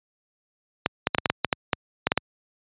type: clicks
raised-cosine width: 0.3 ms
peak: -3 dBFS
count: 12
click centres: 0.861 / 1.071 / 1.148 / 1.184 / 1.258 / 1.3 / 1.447 / 1.528 / 1.732 / 2.07 / 2.119 / 2.176 s
effects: high-pass 80 Hz 12 dB/octave + resampled to 8000 Hz